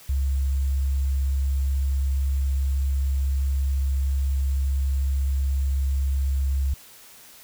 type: tone with sample-and-hold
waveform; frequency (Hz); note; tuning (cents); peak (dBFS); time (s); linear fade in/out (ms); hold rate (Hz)
sine; 68; C#2; -33; -20; 0.09-6.74; 5; 7350
effects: white hiss -48 dBFS RMS until 7.43 s